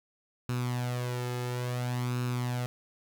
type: tone with flanger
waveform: sawtooth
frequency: 123.47 Hz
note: B2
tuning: in tune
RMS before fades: -32 dBFS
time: 0.49-2.66 s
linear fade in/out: 0 ms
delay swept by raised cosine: 0.75 to 2.35 ms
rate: 0.58 Hz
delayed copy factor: +0.6
effects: none